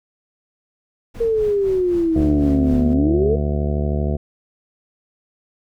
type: noise with tremolo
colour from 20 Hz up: brown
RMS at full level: -31 dBFS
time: 1.14-2.94 s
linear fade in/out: 10 ms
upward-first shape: sine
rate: 3.9 Hz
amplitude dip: 70%
type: exponential two-way sweep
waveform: sine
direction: down then up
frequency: 466.2 to 238.7 to 466.2 Hz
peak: -15 dBFS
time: 1.2-3.36 s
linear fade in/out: 10 ms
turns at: 2.89 s
type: harmonic tone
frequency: 72.9 Hz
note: D2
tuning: 12 cents flat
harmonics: 1 / 2 / 3 / 4 / 5 / 6 / 7 / 8 / 9 / 10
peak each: -20 / -24 / -26 / -36 / -29 / -33 / -33 / -41 / -31 / -42 dBFS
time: 2.15-4.17 s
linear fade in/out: 10 ms
effects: none